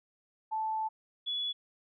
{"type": "tone pair in turn", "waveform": "sine", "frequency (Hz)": [876, 3406], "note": ["A5", "G#7"], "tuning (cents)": [-8, 43], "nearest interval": "2 octaves", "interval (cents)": 2351, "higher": "second", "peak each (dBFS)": [-30, -31], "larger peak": "first", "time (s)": [[0.51, 0.89], [1.26, 1.53]], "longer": "first", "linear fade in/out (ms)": 20, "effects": []}